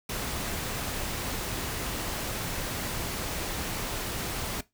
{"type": "noise", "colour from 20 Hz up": "pink", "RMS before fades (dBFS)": -33, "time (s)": [0.09, 4.61], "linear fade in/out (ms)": 5, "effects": ["noise-tail reverb RT60 0.2 s tail -19 dB re dry"]}